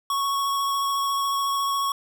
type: tone with vibrato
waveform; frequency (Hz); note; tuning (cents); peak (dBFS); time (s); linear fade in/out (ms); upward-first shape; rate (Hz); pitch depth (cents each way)
square; 1108.7; C#6; 0; -23; 0.1-1.92; 2; sine; 14; 13
effects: none